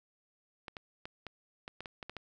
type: clicks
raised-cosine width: 0.3 ms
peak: -26 dBFS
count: 10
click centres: 0.682 / 0.768 / 1.055 / 1.267 / 1.679 / 1.806 / 1.858 / 2.028 / 2.096 / 2.167 s
effects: none